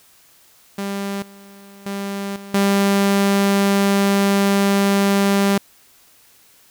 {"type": "tone with level steps", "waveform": "sawtooth", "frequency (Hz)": 198.6, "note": "G3", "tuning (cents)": 23, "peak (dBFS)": [-19, -37, -20, -30, -10], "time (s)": [0.78, 5.58], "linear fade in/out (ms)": 5, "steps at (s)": [1.22, 1.86, 2.36, 2.54], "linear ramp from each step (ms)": 2, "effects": ["white hiss -52 dBFS RMS until 6.7 s"]}